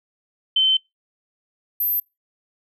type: tone pair in turn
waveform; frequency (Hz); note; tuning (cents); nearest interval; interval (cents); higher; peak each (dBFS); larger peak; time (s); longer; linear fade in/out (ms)
sine; 3080 / 12320; G7 / G9; -31 / -31; 2 octaves; 2400; second; -14 / -19; first; 0.56-0.77 / 1.8-2; first; 5
effects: noise-tail reverb RT60 0.2 s tail -26 dB re dry